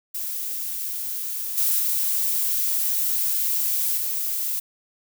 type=noise with level steps; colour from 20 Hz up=violet; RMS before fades=-29 / -21 / -23 / -26 dBFS; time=0.14-4.6 s; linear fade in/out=10 ms; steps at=1.57 / 1.79 / 3.97 s; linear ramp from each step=10 ms; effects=none